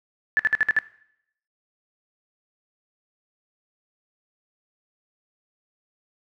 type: tone bursts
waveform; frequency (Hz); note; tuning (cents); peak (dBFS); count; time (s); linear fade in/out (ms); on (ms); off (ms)
sine; 1740; A6; -20; -15; 6; 0.37-0.788; 0; 23; 56
effects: noise-tail reverb RT60 0.7 s tail -18 dB re dry